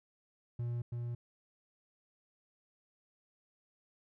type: tone with echo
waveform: triangle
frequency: 119.5 Hz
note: A#2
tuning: 43 cents sharp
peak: -32 dBFS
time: 0.59-0.82 s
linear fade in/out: 5 ms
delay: 330 ms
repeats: 1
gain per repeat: -2 dB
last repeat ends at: 1.15 s
effects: none